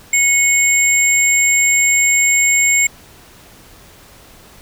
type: tone pair together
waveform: sine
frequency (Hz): 2200 / 7400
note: C#7 / A#8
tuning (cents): -14 / -14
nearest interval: octave + major sixth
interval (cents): 2100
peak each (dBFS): -11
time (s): 0.13-2.87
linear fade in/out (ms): 5
effects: tanh soft clip ceiling -7 dBFS + pink hiss -43 dBFS RMS until 4.61 s